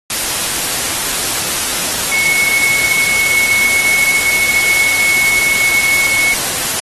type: tone in noise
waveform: sine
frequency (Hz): 2200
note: C#7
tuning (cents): -14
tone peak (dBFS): -11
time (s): 2.12-6.34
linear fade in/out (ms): 2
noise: white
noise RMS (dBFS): -17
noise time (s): 0.1-6.8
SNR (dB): +3
effects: AAC 32 kbps